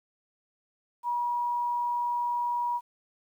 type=tone; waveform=sine; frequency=962 Hz; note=B5; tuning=46 cents flat; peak=-26 dBFS; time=1.03-2.81 s; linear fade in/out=50 ms; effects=10-bit